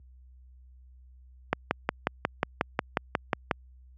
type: click train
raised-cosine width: 0.5 ms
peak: -8 dBFS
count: 12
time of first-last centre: 1.53-3.512 s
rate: 5.55 Hz
effects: added 63 Hz sine -42 dBFS peak until 3.97 s + high-pass 100 Hz 12 dB/octave